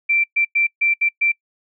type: tone bursts at uneven times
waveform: sine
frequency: 2349 Hz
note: D7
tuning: in tune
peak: -14 dBFS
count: 6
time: 0.09-0.24 / 0.36-0.45 / 0.55-0.67 / 0.81-0.94 / 1.01-1.09 / 1.21-1.32 s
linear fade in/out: 10 ms
effects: noise-tail reverb RT60 0.1 s tail -26 dB re dry